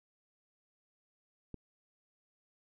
click, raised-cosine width 3 ms, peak -30 dBFS, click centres 1.543 s, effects none

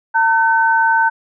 sine tone pair together, 905 / 1524.4 Hz, A5 / G6, +48 / -49 cents, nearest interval major sixth, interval 903 cents, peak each -13 / -14 dBFS, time 0.14-1.1 s, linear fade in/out 20 ms, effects none

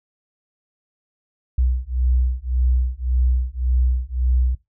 sine beating tone pair, 61.7 / 63.5 Hz, B1 / B1, -1 / +49 cents, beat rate 1.8 Hz, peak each -20 dBFS, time 1.58-4.55 s, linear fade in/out 5 ms, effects noise-tail reverb RT60 0.2 s tail -19 dB re dry

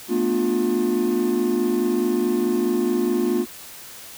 triangle chord, B half-diminished seventh, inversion third, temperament just, 222.2 / 246.9 / 296.3 / 355.6 Hz, A3 / B3 / D4 / F4, +17 / 0 / +15 / +31 cents, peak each -23 / -22 / -25 / -19 dBFS, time 0.08-3.46 s, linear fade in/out 50 ms, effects tanh soft clip ceiling -8 dBFS + white hiss -40 dBFS RMS until 4.17 s

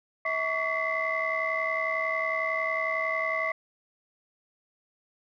sine tone cluster, 646 / 1130 / 2009 / 2080 Hz, E5 / C#6 / B6 / C7, -35 / +33 / +29 / -11 cents, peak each -31 dBFS, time 0.25-3.52 s, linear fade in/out 5 ms, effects tanh soft clip ceiling -17 dBFS

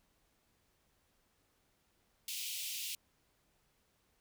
pink high-pass noise, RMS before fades -41 dBFS, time 2.28-2.95 s, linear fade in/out 2 ms, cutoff 2500 Hz, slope 48 dB/octave, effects pink hiss -75 dBFS RMS until 4.2 s

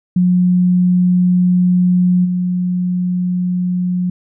sine tone with level steps, 180 Hz, F#3, 47 cents flat, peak -9 / -14 dBFS, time 0.16-4.1 s, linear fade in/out 5 ms, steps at 2.24 s, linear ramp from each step 20 ms, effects none

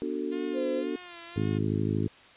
sine chord, B minor seventh, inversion none, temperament just, 246.9 / 296.3 / 370.4 / 444.5 Hz, B3 / D4 / F#4 / A4, 0 / +15 / +2 / +18 cents, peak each -36 / -33 / -34 / -36 dBFS, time 0.02-0.96 s, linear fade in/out 0 ms
5% pulse tone with vibrato, 349.2 Hz, F4, in tune, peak -32 dBFS, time 0.31-1.59 s, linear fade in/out 20 ms, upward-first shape sine, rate 1.9 Hz, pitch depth 56 cents each way
sine tone, 518 Hz, C5, 17 cents flat, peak -29 dBFS, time 0.53-0.84 s, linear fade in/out 50 ms
harmonic tone, 52.7 Hz, G#1, 26 cents sharp, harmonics 2 / 3 / 4 / 5 / 6 / 7 / 8, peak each -30 / -32 / -33 / -33 / -34 / -36 / -38 dBFS, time 1.36-2.08 s, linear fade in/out 5 ms
effects white hiss -53 dBFS RMS until 2.36 s + resampled to 8000 Hz

